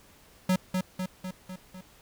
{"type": "tone with echo", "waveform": "square", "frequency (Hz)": 185.1, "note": "F#3", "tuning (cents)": 1, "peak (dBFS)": -22, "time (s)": [0.49, 0.56], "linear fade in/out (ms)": 5, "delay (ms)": 250, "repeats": 5, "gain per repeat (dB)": -4, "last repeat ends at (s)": 1.81, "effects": ["pink hiss -57 dBFS RMS until 2.01 s"]}